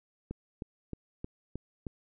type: click train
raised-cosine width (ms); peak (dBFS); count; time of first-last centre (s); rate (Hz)
3; -24; 6; 0.31-1.868; 3.21
effects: none